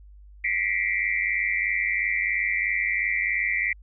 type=tone cluster; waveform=sine; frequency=1935 / 2018 / 2123 / 2334 Hz; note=B6 / B6 / C7 / D7; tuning=-36 / +37 / +25 / -11 cents; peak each=-28 dBFS; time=0.44-3.73 s; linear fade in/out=5 ms; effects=added 50 Hz sine -45 dBFS peak until 3.82 s